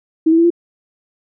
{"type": "tone with pitch steps", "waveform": "sine", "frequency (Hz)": [320, 327.7, 335.5, 343.6], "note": ["D#4", "E4", "E4", "F4"], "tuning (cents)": [49, -10, 31, -28], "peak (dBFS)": -8, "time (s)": [0.26, 0.504], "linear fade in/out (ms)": 10, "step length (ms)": 61, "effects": []}